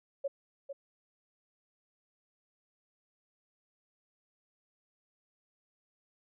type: tone with echo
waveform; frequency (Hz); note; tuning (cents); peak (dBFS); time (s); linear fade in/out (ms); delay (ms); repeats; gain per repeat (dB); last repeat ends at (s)
sine; 554.4; C#5; 0; -30; 0.24-0.28; 10; 450; 1; -8; 0.73
effects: none